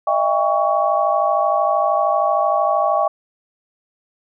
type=tone cluster; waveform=sine; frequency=617 / 670 / 801 / 1121 Hz; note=D#5 / E5 / G5 / C#6; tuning=-15 / +28 / +37 / +19 cents; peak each=-20 dBFS; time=0.07-3.08 s; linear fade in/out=5 ms; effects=none